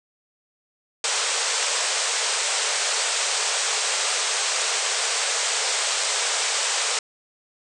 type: band-pass noise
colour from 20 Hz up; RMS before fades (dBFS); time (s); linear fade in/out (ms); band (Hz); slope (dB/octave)
white; -24; 1.04-6.99; 2; 410 to 8700; 96
effects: none